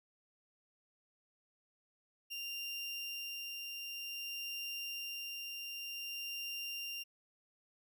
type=tone with tremolo; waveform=30% pulse; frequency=2786 Hz; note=F7; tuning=5 cents flat; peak=-37 dBFS; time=2.3-7.04 s; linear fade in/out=20 ms; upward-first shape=sine; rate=0.53 Hz; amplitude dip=25%; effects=none